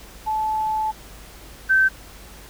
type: tone pair in turn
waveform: sine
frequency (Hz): 868 / 1546.6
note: A5 / G6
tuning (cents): -24 / -24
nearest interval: minor seventh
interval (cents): 1000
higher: second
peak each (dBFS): -20 / -13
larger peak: second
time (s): 0.26-0.92 / 1.69-1.89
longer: first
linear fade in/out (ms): 20
effects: added 50 Hz sine -44 dBFS peak until 2.49 s + pink hiss -44 dBFS RMS until 2.49 s